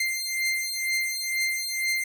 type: beating tone pair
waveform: sawtooth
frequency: 2093 / 2095.1 Hz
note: C7 / C7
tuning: 0 / +2 cents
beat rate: 2.1 Hz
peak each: -25 dBFS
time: 0-2.04 s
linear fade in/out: 5 ms
effects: none